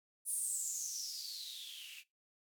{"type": "noise with band-pass filter sweep", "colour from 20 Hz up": "violet", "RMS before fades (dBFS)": -42, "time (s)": [0.25, 2.04], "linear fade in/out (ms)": 50, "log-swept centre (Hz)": [10000, 2500], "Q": 8.4, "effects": ["noise-tail reverb RT60 0.2 s tail -20 dB re dry"]}